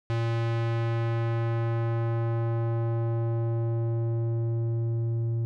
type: tone with low-pass filter sweep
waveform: square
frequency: 115.5 Hz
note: A#2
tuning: 16 cents flat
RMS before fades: -27 dBFS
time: 0.1-5.45 s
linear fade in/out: 0 ms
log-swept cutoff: 3900 to 250 Hz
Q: 0.73
effects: none